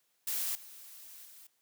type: noise with level steps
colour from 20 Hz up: blue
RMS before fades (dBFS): -34 / -51 / -54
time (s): 0.27-1.47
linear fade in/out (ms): 5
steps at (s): 0.55 / 1.25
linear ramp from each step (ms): 2
effects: white hiss -75 dBFS RMS until 1.61 s + high-pass 150 Hz 12 dB/octave